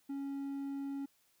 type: tone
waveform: triangle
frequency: 277.2 Hz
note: C#4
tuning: in tune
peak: -35 dBFS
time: 0.09-1.06 s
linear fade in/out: 10 ms
effects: white hiss -72 dBFS RMS until 1.4 s